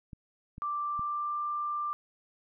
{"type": "clicks", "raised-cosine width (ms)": 5, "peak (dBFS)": -31, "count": 3, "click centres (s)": [0.132, 0.581, 0.994]}
{"type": "tone with pitch glide", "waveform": "sine", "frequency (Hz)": [1176, 1185.5], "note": ["D6", "D6"], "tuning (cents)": [2, 16], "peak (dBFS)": -30, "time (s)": [0.62, 1.93], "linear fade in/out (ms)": 0, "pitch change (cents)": 14, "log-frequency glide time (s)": [0.81, 1.4]}
{"effects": []}